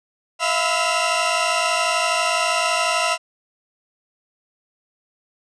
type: tone cluster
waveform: sawtooth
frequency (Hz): 648 / 700 / 1005 / 1309 / 2765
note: E5 / F5 / B5 / E6 / F7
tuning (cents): -30 / +4 / +30 / -13 / -18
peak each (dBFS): -21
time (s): 0.39-3.18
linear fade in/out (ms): 50
effects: resampled to 22050 Hz